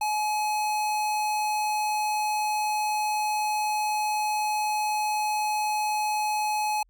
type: tone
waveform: square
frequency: 848 Hz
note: G#5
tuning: 36 cents sharp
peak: -25 dBFS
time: 0.01-6.83 s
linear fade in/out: 5 ms
effects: added 43 Hz sine -60 dBFS peak until 6.89 s